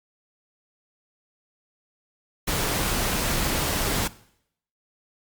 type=noise; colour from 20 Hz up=pink; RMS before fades=-25 dBFS; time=2.47-4.08 s; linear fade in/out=10 ms; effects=noise-tail reverb RT60 0.7 s tail -19 dB re dry + Opus 48 kbps